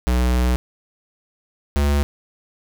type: tone pair in turn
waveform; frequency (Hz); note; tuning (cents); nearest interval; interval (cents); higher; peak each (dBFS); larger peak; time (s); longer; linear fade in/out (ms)
square; 61.74 / 71.8; B1 / D2; 0 / -39; minor third; 261; second; -16; neither; 0.07-0.56 / 1.76-2.03; first; 0
effects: 9-bit